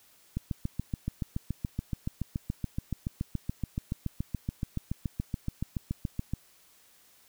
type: click train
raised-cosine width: 5 ms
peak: -18 dBFS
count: 43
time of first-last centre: 0.37-6.336 s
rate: 7.04 Hz
effects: white hiss -61 dBFS RMS until 7.28 s